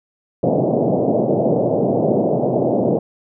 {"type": "band-pass noise", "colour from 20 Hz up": "white", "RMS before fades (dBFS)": -17, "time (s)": [0.43, 2.99], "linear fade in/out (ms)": 5, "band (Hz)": [120, 680], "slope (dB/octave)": 48, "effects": []}